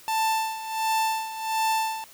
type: tone with tremolo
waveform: 45% pulse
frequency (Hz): 885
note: A5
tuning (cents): +10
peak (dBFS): -21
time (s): 0.08-2.04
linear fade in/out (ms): 0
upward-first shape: sine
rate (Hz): 1.4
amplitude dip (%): 75
effects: white hiss -50 dBFS RMS until 2.13 s